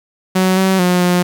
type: tone with pitch steps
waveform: sawtooth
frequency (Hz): 186.6 / 190 / 179.4 / 178.2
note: F#3 / F#3 / F3 / F3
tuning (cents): +15 / +46 / +47 / +35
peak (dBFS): -7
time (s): 0.35-1.23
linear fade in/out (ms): 10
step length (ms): 220
effects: 8-bit